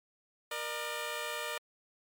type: tone pair together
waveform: 10% pulse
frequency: 470.5 / 602 Hz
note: A#4 / D5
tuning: +16 / +43 cents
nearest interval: major third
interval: 427 cents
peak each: -31 / -29 dBFS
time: 0.51-1.58 s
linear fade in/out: 5 ms
effects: MP3 96 kbps